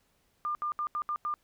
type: tone bursts at uneven times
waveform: sine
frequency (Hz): 1200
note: D6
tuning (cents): +37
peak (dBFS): -29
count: 6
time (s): 0.45-0.55 / 0.62-0.72 / 0.79-0.87 / 0.95-1.02 / 1.09-1.16 / 1.25-1.34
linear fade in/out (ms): 0
effects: pink hiss -71 dBFS RMS until 1.43 s